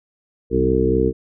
harmonic tone with a mistuned harmonic, 64.1 Hz, C2, 35 cents flat, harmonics 1 / 2 / 3 / 4 / 5 / 6 / 7, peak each -23 / -25 / -25 / -24 / -23 / -21 / -19 dBFS, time 0.5-1.13 s, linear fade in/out 50 ms, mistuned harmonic 3, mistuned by +34 cents, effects none

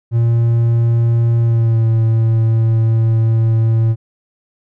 triangle tone with pitch glide, 116.54 to 112.83 Hz, A#2 to A2, 0 to +44 cents, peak -8 dBFS, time 0.11-3.96 s, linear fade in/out 50 ms, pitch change -56 cents, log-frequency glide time 1.4-1.85 s, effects none

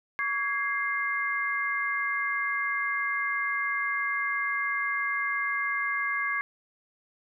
sine tone cluster, 1134 / 1651 / 2103 Hz, C#6 / G#6 / C7, +39 / -11 / +8 cents, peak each -32 / -30 / -30 dBFS, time 0.19-6.41 s, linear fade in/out 0 ms, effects none

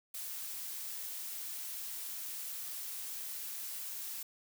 blue noise, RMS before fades -42 dBFS, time 0.14-4.23 s, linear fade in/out 5 ms, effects none

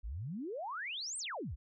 sine exponential two-way sweep, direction up then down, 46.52 to 9010 to 49.76 Hz, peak -38 dBFS, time 0.03-1.56 s, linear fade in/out 20 ms, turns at 1.18 s, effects none

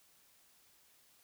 silence, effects white hiss -67 dBFS RMS until 1.23 s

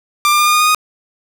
sawtooth tone with pitch steps, 1187 / 1195.9 / 1205 / 1214 / 1223.2 / 1232.4 / 1241.7 Hz, D6 / D6 / D6 / D#6 / D#6 / D#6 / D#6, +18 / +31 / +44 / -43 / -30 / -17 / -4 cents, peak -6 dBFS, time 0.25-0.747 s, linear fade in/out 0 ms, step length 71 ms, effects none

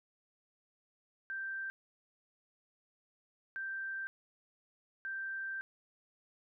sine tone bursts at uneven times, 1568 Hz, G6, in tune, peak -37 dBFS, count 3, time 1.3-1.7 / 3.56-4.07 / 5.05-5.61 s, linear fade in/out 0 ms, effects none

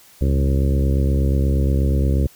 harmonic tone with a mistuned harmonic, 68.4 Hz, C#2, 23 cents flat, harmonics 1 / 2 / 3 / 4 / 5 / 6 / 7 / 8, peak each -16 / -22 / -26 / -28 / -30 / -32 / -33 / -34 dBFS, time 0.21-2.27 s, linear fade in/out 5 ms, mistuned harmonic 1, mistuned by +65 cents, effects white hiss -49 dBFS RMS until 2.35 s

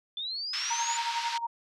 sine linear sweep, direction up, 3479 to 7060 Hz, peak -32 dBFS, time 0.17-0.97 s, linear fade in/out 2 ms
white band-pass noise, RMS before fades -36 dBFS, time 0.53-1.38 s, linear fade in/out 5 ms, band 1200 to 4800 Hz, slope 24 dB/octave
sine tone with tremolo, 932.3 Hz, A#5, in tune, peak -27 dBFS, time 0.7-1.47 s, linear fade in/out 10 ms, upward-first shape sine, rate 11 Hz, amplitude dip 70%
effects none

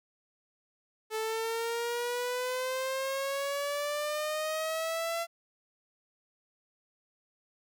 sawtooth exponential sweep, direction up, 435.3 to 679 Hz, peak -27 dBFS, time 1.1-5.27 s, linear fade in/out 50 ms, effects none

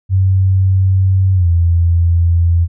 sine tone with pitch glide, 94.9 to 85.04 Hz, F#2 to F2, +44 to -46 cents, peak -8 dBFS, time 0.09-2.68 s, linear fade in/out 50 ms, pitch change -190 cents, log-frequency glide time 1.34-1.48 s, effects none

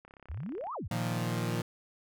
click train, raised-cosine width 0.5 ms, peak -37 dBFS, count 22, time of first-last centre 0.05-0.669 s, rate 33.9 Hz
sine exponential two-way sweep, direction up then down, 61.74 to 1300 to 61.74 Hz, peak -35 dBFS, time 0.29-0.88 s, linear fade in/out 10 ms, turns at 0.74 s
sawtooth chord, Bb suspended fourth, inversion none, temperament equal, 116.54 / 155.56 / 174.61 Hz, Bb2 / Eb3 / F3, 0 / 0 / 0 cents, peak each -29 / -33 / -31 dBFS, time 0.91-1.62 s, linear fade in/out 5 ms
effects none

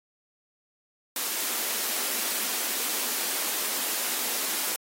white high-pass noise, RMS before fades -29 dBFS, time 1.16-4.76 s, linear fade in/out 2 ms, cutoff 200 Hz, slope 96 dB/octave, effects AAC 48 kbps

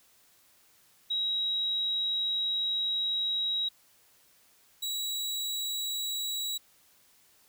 sine / sawtooth tone pair in turn, 3838 / 3892 Hz, A#7 / B7, +50 / -26 cents, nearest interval unison, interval 24 cents, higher second, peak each -27 / -28 dBFS, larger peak first, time 1.1-3.69 / 4.82-6.58 s, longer first, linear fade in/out 10 ms, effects white hiss -63 dBFS RMS until 7.48 s

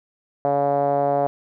5% pulse tone with low-pass filter, 141.5 Hz, C#3, 36 cents sharp, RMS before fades -20 dBFS, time 0.45-1.27 s, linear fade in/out 0 ms, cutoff 650 Hz, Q 5.8, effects none

